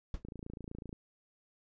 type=noise with exponential decay; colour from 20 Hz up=brown; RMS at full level=-33 dBFS; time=0.14-0.23 s; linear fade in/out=2 ms; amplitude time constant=18 ms
type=click train; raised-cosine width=3 ms; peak=-31 dBFS; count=20; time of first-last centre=0.25-0.929 s; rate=28 Hz
effects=resampled to 16000 Hz